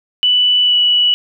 sine tone with pitch glide, 2973 to 2947 Hz, F#7 to F#7, +8 to -8 cents, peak -9 dBFS, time 0.23-1.14 s, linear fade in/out 0 ms, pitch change -16 cents, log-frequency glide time 0.63-0.75 s, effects none

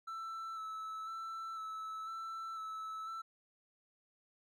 triangle tone with vibrato, 1318.5 Hz, E6, in tune, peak -39 dBFS, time 0.07-3.22 s, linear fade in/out 10 ms, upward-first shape square, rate 1 Hz, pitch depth 17 cents each way, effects none

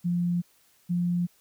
sine tone pair in turn, 174.61 / 175.28 Hz, F3 / F3, 0 / +7 cents, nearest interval unison, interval 7 cents, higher second, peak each -23 dBFS, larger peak neither, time 0.04-0.42 / 0.89-1.27 s, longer neither, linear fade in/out 20 ms, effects white hiss -63 dBFS RMS until 1.4 s

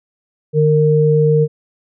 sine tone pair together, 151.35 / 460 Hz, D#3 / A#4, -48 / -23 cents, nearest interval octave + perfect fifth, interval 1925 cents, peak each -12 dBFS, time 0.53-1.48 s, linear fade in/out 50 ms, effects none

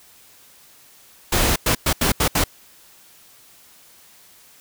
pink noise bursts at uneven times, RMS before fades -18 dBFS, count 6, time 1.32-1.56 / 1.66-1.75 / 1.86-1.93 / 2.01-2.12 / 2.2-2.28 / 2.35-2.44 s, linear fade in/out 5 ms, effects white hiss -50 dBFS RMS until 4.6 s

